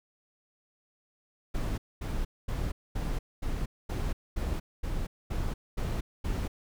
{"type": "noise bursts", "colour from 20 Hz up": "brown", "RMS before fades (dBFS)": -31, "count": 11, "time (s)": [1.54, 6.48], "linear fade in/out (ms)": 10, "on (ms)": 240, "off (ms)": 230, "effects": []}